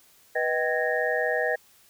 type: tone cluster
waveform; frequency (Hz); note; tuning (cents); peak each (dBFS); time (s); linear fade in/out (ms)
sine; 490.1 / 626 / 774 / 1672 / 1844; B4 / D#5 / G5 / G#6 / A#6; -13 / +10 / -22 / +11 / -19; -28 / -28 / -32 / -31 / -29; 0.35-1.56; 10
effects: white hiss -58 dBFS RMS until 1.89 s